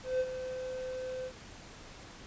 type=tone with ADSR envelope; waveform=triangle; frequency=513 Hz; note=C5; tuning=34 cents flat; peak=-24 dBFS; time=0.03-1.32 s; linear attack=170 ms; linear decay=49 ms; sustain=-10 dB; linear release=60 ms; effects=pink hiss -50 dBFS RMS until 2.26 s + resampled to 16000 Hz